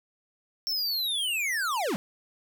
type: linear sweep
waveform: square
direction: down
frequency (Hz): 5450 to 159.5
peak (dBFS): -27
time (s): 0.67-1.96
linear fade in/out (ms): 0
effects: none